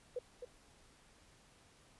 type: tone with echo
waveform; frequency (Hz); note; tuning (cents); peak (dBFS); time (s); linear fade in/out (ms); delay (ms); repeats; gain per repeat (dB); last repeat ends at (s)
sine; 494.4; B4; +2; -36; 0.16-0.19; 5; 260; 1; -7; 0.45
effects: pink hiss -65 dBFS RMS until 1.99 s + resampled to 24000 Hz